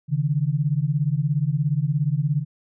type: beating tone pair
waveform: sine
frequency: 138.59 / 155.59 Hz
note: C#3 / D#3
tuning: 0 / 0 cents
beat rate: 17 Hz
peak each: -22 dBFS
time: 0.08-2.45 s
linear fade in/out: 50 ms
effects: none